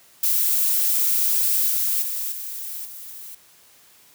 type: noise with level steps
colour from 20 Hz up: violet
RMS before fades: -20 / -22 / -27 / -32 / -38 dBFS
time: 0.23-3.35 s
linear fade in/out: 5 ms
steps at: 1.7 / 2.02 / 2.32 / 2.85 s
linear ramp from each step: 2 ms
effects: white hiss -53 dBFS RMS until 4.14 s + high-pass 60 Hz 12 dB/octave